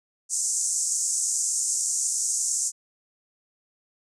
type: band-pass noise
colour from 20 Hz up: pink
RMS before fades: -26 dBFS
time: 0.29-2.72 s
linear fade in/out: 50 ms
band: 6300 to 8700 Hz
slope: 48 dB/octave
effects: none